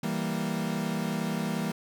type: chord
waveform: 40% pulse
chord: E diminished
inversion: none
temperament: equal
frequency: 164.81 / 196 / 233.1 Hz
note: E3 / G3 / Bb3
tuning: 0 / 0 / 0 cents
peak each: -32 dBFS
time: 0.03-1.72 s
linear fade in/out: 5 ms
effects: none